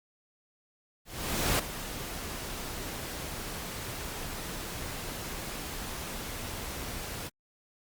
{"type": "noise with ADSR envelope", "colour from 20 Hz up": "pink", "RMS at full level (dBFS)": -26, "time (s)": [1.05, 7.3], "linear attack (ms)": 540, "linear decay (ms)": 7, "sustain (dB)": -12, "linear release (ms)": 34, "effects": ["Opus 48 kbps"]}